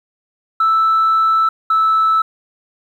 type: tone pair in turn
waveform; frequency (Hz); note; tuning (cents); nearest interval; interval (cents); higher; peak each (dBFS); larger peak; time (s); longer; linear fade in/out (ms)
sine; 1318.5 / 1311.4; E6 / E6; 0 / -9; unison; 9; first; -9; neither; 0.6-1.49 / 1.7-2.22; first; 5
effects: tanh soft clip ceiling -8 dBFS + 8-bit